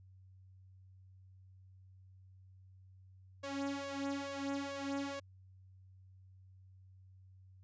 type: tone with flanger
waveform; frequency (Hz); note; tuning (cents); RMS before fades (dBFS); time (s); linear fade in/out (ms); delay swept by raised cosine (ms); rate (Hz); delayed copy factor
sawtooth; 278.1; C#4; +6; -40; 3.43-5.2; 10; 1.8 to 3.5; 2.3; +0.7
effects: added 94 Hz sine -57 dBFS peak until 7.63 s + resampled to 16000 Hz